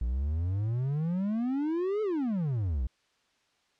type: exponential two-way sweep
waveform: triangle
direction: up then down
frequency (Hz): 56.2 to 440 to 56.2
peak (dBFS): -25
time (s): 0.01-2.87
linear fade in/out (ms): 5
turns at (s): 2.02
effects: white hiss -70 dBFS RMS until 3.79 s + low-pass 5000 Hz 12 dB/octave